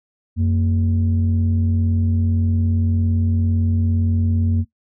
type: tone pair together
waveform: sine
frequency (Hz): 90.4 / 229.4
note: F#2 / A#3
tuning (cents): -40 / -28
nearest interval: octave + major third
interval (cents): 1612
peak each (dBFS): -15 / -21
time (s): 0.36-4.65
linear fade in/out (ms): 50
effects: noise-tail reverb RT60 0.1 s tail -17 dB re dry + tanh soft clip ceiling -9 dBFS